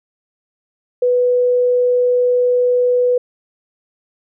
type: tone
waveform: sine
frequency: 493.9 Hz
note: B4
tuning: in tune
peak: -11 dBFS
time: 1.02-3.18 s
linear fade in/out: 5 ms
effects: none